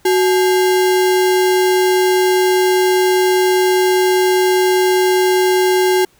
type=tone with sample-and-hold; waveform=sine; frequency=370 Hz; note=F#4; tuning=in tune; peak=-10 dBFS; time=0.05-6.05 s; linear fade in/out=5 ms; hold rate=1225 Hz; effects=pink hiss -53 dBFS RMS until 6.19 s